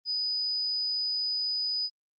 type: tone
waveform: sine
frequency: 4978 Hz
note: D#8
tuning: in tune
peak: -27 dBFS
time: 0.05-1.9 s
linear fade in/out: 50 ms
effects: Opus 32 kbps